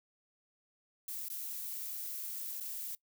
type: noise with dropouts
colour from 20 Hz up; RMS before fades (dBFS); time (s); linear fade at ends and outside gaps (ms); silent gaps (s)
violet; -41; 1.08-2.95; 2; 1.285-1.3 / 2.6-2.607
effects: noise-tail reverb RT60 0.1 s tail -21 dB re dry